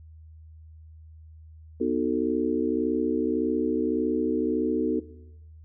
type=chord; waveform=sine; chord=B dominant seventh; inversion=none; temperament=just; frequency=246.9 / 308.7 / 370.4 / 444.5 Hz; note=B3 / D#4 / F#4 / A4; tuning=0 / -14 / +2 / +18 cents; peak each=-28 dBFS; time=1.8-5 s; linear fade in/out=10 ms; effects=noise-tail reverb RT60 0.9 s tail -17 dB re dry + added 79 Hz sine -45 dBFS peak until 5.64 s